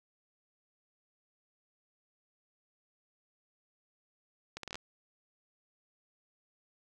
accelerating click train, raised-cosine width 0.2 ms, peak -23 dBFS, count 7, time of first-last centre 4.57-4.755 s, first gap 63 ms, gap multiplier 0.7, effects none

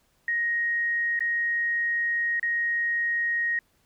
sine tone with dropouts, 1875 Hz, A#6, 10 cents sharp, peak -23 dBFS, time 0.28-3.59 s, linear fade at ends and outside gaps 2 ms, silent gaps 1.192-1.206 / 2.397-2.428 s, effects pink hiss -67 dBFS RMS until 3.85 s

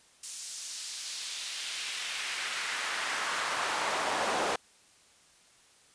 brown noise with high-pass filter sweep, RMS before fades -34 dBFS, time 0.23-4.56 s, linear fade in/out 5 ms, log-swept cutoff 7100 to 620 Hz, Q 1.2, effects white hiss -61 dBFS RMS until 5.94 s + resampled to 22050 Hz

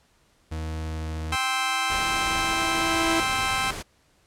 40% pulse tone with pitch glide, 79.4 to 78.94 Hz, D#2 to D#2, +36 to +26 cents, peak -28 dBFS, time 0.51-1.36 s, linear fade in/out 10 ms, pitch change -10 cents, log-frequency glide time 0.83-1.12 s
sawtooth tone with exponential growth, 329.6 Hz, E4, in tune, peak -18 dBFS, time 0.76-3.2 s, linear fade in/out 0 ms, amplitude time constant 530 ms
20% pulse chord, C major, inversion second, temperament just, 784.9 / 1046.5 / 1308.1 Hz, G5 / C6 / E6, +2 / 0 / -14 cents, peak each -23 dBFS, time 1.32-3.71 s, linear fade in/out 5 ms
pink noise, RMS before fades -34 dBFS, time 1.89-3.83 s, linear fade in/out 20 ms
effects pink hiss -63 dBFS RMS until 4.26 s + low-pass 10000 Hz 12 dB/octave

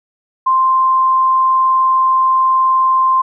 sine tone, 1046.5 Hz, C6, in tune, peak -9 dBFS, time 0.46-3.22 s, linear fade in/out 10 ms, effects none

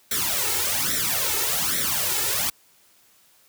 white noise with flanger, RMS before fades -24 dBFS, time 0.11-2.5 s, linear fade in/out 5 ms, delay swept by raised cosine 0.52 to 2.32 ms, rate 1.2 Hz, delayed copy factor +0.85, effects white hiss -58 dBFS RMS until 3.48 s + high-pass 60 Hz 12 dB/octave

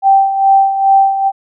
sine tone with tremolo, 781 Hz, G5, 7 cents flat, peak -4 dBFS, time 0.02-1.32 s, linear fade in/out 50 ms, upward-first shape sine, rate 2.4 Hz, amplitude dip 65%, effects none

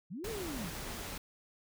sine linear two-way sweep, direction up then down, 141.8 to 466.2 to 141.8 Hz, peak -39 dBFS, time 0.1-0.71 s, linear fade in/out 20 ms, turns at 0.29 s
pink noise, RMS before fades -42 dBFS, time 0.24-1.18 s, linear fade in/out 5 ms
effects none

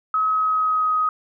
sine tone with pitch glide, 1278 to 1256.8 Hz, D#6 to D#6, +46 to +17 cents, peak -17 dBFS, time 0.14-1.09 s, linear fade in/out 2 ms, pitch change -29 cents, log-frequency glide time 0.27-0.94 s, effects none

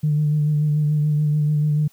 sine tone with vibrato, 150.1 Hz, D3, 38 cents sharp, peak -15 dBFS, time 0.03-1.88 s, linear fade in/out 10 ms, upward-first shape sine, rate 6.9 Hz, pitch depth 26 cents each way, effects tanh soft clip ceiling -11 dBFS + white hiss -57 dBFS RMS until 1.92 s

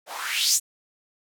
blue noise with band-pass filter sweep, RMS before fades -24 dBFS, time 0.06-0.6 s, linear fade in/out 50 ms, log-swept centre 550 to 8400 Hz, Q 3.4, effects none

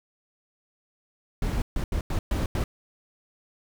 brown noise bursts at uneven times, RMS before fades -26 dBFS, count 6, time 1.42-1.62 / 1.76-1.84 / 1.92-2.01 / 2.1-2.19 / 2.31-2.46 / 2.55-2.64 s, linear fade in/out 2 ms, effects none

